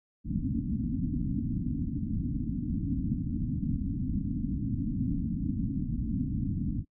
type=low-pass noise; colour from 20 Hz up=white; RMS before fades=-31 dBFS; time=0.24-6.85 s; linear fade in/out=50 ms; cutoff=290 Hz; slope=96 dB/octave; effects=noise-tail reverb RT60 0.1 s tail -24 dB re dry

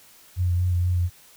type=tone with vibrato; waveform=sine; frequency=89 Hz; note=F2; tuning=33 cents sharp; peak=-19 dBFS; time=0.36-1.1 s; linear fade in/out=50 ms; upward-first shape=sine; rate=4.2 Hz; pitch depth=27 cents each way; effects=white hiss -52 dBFS RMS until 1.36 s

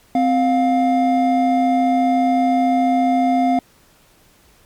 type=tone pair together; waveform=triangle; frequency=259.8 / 705.3 Hz; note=C4 / F5; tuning=-12 / +17 cents; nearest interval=octave + perfect fourth; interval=1729 cents; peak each=-14 dBFS; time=0.15-3.59 s; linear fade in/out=2 ms; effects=pink hiss -53 dBFS RMS until 4.65 s + MP3 96 kbps

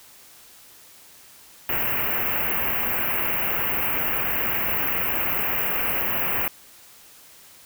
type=band-stop noise; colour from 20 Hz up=white; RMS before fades=-24 dBFS; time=1.69-6.48 s; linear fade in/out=2 ms; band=2900 to 13000 Hz; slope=96 dB/octave; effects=white hiss -49 dBFS RMS until 7.65 s

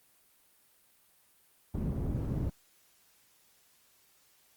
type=low-pass noise; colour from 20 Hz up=white; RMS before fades=-33 dBFS; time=1.74-2.5 s; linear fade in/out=5 ms; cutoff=170 Hz; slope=12 dB/octave; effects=white hiss -66 dBFS RMS until 4.56 s + Opus 32 kbps

